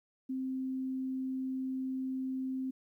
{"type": "tone", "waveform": "sine", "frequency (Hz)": 261.6, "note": "C4", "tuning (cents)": 0, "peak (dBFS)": -33, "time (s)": [0.29, 2.71], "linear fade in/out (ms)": 10, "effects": ["12-bit"]}